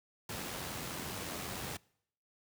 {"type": "noise with amplitude modulation", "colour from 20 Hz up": "pink", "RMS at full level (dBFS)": -39, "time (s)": [0.29, 1.77], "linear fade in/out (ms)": 5, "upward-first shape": "sine", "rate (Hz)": 89.4, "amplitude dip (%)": 35, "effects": ["noise-tail reverb RT60 0.7 s tail -25 dB re dry", "high-pass 80 Hz 12 dB/octave"]}